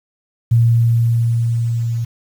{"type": "tone with level ramp", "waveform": "sine", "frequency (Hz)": 116.54, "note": "A#2", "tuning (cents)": 0, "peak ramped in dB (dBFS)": [-8, -17], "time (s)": [0.51, 2.05], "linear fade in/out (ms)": 10, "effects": ["7-bit"]}